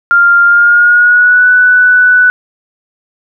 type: tone with pitch glide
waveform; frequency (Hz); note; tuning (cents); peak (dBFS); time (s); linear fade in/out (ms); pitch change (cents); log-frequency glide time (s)
sine; 1396.9 to 1488.5; F6 to F#6; 0 to +10; -3; 0.11-2.3; 0; +110; 0.44-1.49
effects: none